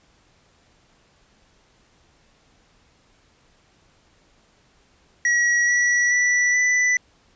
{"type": "tone with pitch steps", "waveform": "square", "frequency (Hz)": [1918, 1940.3, 1962.8, 1985.6], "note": ["A#6", "B6", "B6", "B6"], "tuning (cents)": [49, -31, -11, 9], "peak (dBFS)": -17, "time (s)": [5.25, 6.97], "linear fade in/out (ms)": 2, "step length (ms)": 430, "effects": ["pink hiss -59 dBFS RMS until 7.35 s", "resampled to 16000 Hz"]}